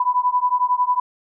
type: beating tone pair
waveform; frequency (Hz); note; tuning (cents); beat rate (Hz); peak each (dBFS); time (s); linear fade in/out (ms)
sine; 987.8 / 998.8; B5 / B5; 0 / +19; 11; -19; 0-1; 5
effects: none